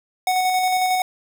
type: tone with tremolo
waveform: square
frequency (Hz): 740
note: F#5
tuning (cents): 0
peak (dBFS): -17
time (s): 0.27-1.02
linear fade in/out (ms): 2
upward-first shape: square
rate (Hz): 11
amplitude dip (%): 25
effects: none